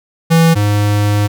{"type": "tone pair in turn", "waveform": "square", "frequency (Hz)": [164.81, 103.47], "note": ["E3", "G#2"], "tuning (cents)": [0, -6], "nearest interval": "minor sixth", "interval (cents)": 806, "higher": "first", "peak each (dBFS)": [-7, -11], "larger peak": "first", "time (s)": [[0.3, 0.55], [0.55, 1.28]], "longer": "second", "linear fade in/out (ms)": 20, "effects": []}